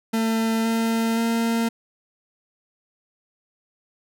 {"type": "tone with pitch steps", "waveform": "40% pulse", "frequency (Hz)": [224.4, 226.9, 229.4], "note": ["A3", "A#3", "A#3"], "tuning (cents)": [34, -47, -28], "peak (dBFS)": -19, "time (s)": [0.13, 1.69], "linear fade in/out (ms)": 10, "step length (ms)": 520, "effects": []}